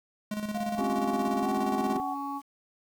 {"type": "tone with tremolo", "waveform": "square", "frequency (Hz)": 210.7, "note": "G#3", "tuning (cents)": 25, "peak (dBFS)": -30, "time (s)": [0.31, 1.97], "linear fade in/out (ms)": 5, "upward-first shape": "square", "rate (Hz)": 17, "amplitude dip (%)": 55}
{"type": "tone with pitch glide", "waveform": "sine", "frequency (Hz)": [704, 754.5], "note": ["F5", "F#5"], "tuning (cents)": [14, 34], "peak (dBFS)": -32, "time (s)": [0.54, 2.15], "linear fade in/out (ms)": 20, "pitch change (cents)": 120, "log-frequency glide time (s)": [1.41, 1.47]}
{"type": "harmonic tone", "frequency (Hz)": 280, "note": "C#4", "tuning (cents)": 18, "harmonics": [1, 3, 4], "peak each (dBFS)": [-36, -36, -36], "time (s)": [0.76, 2.42], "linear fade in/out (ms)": 50}
{"type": "chord", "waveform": "triangle", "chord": "C suspended fourth", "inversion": "none", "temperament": "equal", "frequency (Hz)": [261.6, 349.2, 392], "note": ["C4", "F4", "G4"], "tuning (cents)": [0, 0, 0], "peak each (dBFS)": [-30, -35, -33], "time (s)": [0.79, 2], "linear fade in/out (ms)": 0}
{"effects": ["9-bit"]}